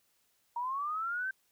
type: linear sweep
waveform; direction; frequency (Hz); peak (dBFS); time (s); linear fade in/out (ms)
sine; up; 932.3 to 1568; -32; 0.56-1.31; 5
effects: white hiss -73 dBFS RMS until 1.51 s